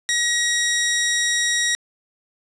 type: tone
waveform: 15% pulse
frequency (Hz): 1900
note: A#6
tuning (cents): +33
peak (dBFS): -12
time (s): 0.09-1.75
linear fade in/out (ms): 0
effects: resampled to 24000 Hz + 7-bit